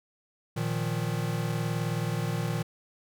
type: chord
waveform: square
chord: Bb suspended fourth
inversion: none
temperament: equal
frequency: 116.54 / 155.56 / 174.61 Hz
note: Bb2 / Eb3 / F3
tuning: 0 / 0 / 0 cents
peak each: -32 / -32 / -36 dBFS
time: 0.56-2.63 s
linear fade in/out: 10 ms
effects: none